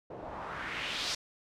white noise with low-pass filter sweep, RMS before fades -38 dBFS, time 0.1-1.15 s, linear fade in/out 5 ms, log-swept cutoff 510 to 5300 Hz, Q 2.1, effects none

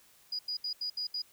sine tone bursts at uneven times, 4907 Hz, D#8, 25 cents flat, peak -32 dBFS, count 6, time 0.32-0.39 / 0.48-0.57 / 0.64-0.73 / 0.81-0.9 / 0.97-1.07 / 1.14-1.22 s, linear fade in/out 5 ms, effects white hiss -62 dBFS RMS until 1.32 s

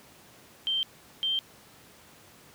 sine tone pair in turn, 3136 / 3152 Hz, G7 / G7, 0 / +9 cents, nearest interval unison, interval 9 cents, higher second, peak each -25 dBFS, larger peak neither, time 0.67-0.83 / 1.23-1.39 s, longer neither, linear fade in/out 0 ms, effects pink hiss -54 dBFS RMS until 2.54 s + high-pass 100 Hz 12 dB/octave

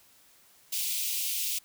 white high-pass noise, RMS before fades -31 dBFS, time 0.72-1.59 s, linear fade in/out 10 ms, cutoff 2400 Hz, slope 48 dB/octave, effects white hiss -60 dBFS RMS until 1.64 s

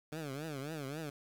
15% pulse tone with vibrato, 146.83 Hz, D3, in tune, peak -33 dBFS, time 0.12-1.1 s, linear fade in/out 5 ms, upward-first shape triangle, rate 3.7 Hz, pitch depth 210 cents each way, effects 10-bit

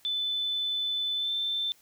sine tone with pitch glide, 3509 to 3550 Hz, A7 to A7, -5 to +15 cents, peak -27 dBFS, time 0.05-1.72 s, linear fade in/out 0 ms, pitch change +20 cents, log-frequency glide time 1.16-1.32 s, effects white hiss -61 dBFS RMS until 1.81 s

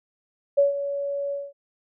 sine tone with ADSR envelope, 564 Hz, C#5, 30 cents sharp, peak -13 dBFS, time 0.57-1.53 s, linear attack 16 ms, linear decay 140 ms, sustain -12 dB, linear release 210 ms, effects none

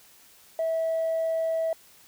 triangle tone with tanh clipping, 651 Hz, E5, 22 cents flat, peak -24 dBFS, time 0.59-1.73 s, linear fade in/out 2 ms, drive 5 dB, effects white hiss -55 dBFS RMS until 2.07 s

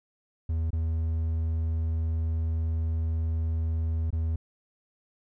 triangle tone with dropouts, 80.9 Hz, E2, 32 cents flat, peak -23 dBFS, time 0.49-4.36 s, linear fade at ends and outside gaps 5 ms, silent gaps 0.705-0.73 / 4.105-4.127 s, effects none

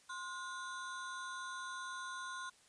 square ring-modulated tone, 1244.5 Hz, D#6, in tune, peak -40 dBFS, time 0.09-2.5 s, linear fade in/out 10 ms, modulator 197 Hz, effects white hiss -66 dBFS RMS until 2.68 s + resampled to 22050 Hz

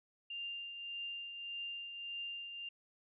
sine tone with tremolo, 2794 Hz, F7, in tune, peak -39 dBFS, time 0.3-2.69 s, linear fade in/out 5 ms, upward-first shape triangle, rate 1.7 Hz, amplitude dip 50%, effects none

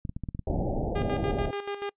clicks, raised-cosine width 5 ms, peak -21 dBFS, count 12, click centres 0.052 / 0.094 / 0.165 / 0.237 / 0.288 / 0.349 / 0.393 / 0.5 / 0.543 / 0.575 / 0.606 / 0.656 s
pink low-pass noise, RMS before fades -29 dBFS, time 0.47-1.51 s, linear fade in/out 5 ms, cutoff 820 Hz, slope 96 dB/octave
sawtooth tone with tremolo, 404.3 Hz, G#4, 46 cents flat, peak -26 dBFS, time 0.95-1.9 s, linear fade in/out 10 ms, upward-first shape square, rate 6.9 Hz, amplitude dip 65%
effects noise-tail reverb RT60 0.1 s tail -25 dB re dry + resampled to 8000 Hz

